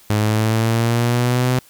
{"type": "linear sweep", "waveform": "sawtooth", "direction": "up", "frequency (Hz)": [104.7, 127.7], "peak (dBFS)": -11, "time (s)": [0.1, 1.59], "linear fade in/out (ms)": 0, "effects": ["white hiss -49 dBFS RMS until 1.69 s"]}